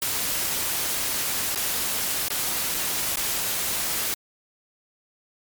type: noise with dropouts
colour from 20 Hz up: white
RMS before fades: -26 dBFS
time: 0.02-4.14 s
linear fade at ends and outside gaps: 0 ms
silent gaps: 1.548-1.558 / 2.283-2.303 / 2.741-2.745 / 3.157-3.171 s
effects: MP3 96 kbps